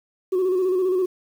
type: tone with vibrato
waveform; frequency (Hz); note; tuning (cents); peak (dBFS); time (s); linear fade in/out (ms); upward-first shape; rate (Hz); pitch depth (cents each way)
sine; 370; F#4; 0; -16; 0.32-1.06; 10; square; 15; 40
effects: tanh soft clip ceiling -16 dBFS + 8-bit